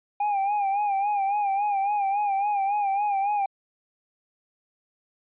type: tone with vibrato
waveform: triangle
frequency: 806 Hz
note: G5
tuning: 48 cents sharp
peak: -20 dBFS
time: 0.2-3.46 s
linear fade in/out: 5 ms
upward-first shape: sine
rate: 3.6 Hz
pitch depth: 66 cents each way
effects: resampled to 8000 Hz